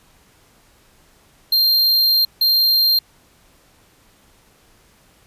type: tone bursts at uneven times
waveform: square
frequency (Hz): 4186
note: C8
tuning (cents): 0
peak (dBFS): -13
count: 2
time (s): 1.52-2.25 / 2.41-2.99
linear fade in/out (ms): 5
effects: pink hiss -54 dBFS RMS until 5.26 s + resampled to 32000 Hz